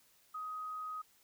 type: tone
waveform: sine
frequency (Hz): 1256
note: D#6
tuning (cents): +16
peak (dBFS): -39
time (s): 0.34-1.02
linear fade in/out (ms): 10
effects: white hiss -68 dBFS RMS until 1.23 s